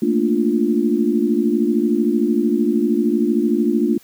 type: chord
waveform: sine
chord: Bb major seventh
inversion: third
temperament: equal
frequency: 220 / 233.1 / 293.7 / 349.2 Hz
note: A3 / Bb3 / D4 / F4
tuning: 0 / 0 / 0 / 0 cents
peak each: -20 dBFS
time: 0.02-3.98 s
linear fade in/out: 5 ms
effects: white hiss -50 dBFS RMS until 4.03 s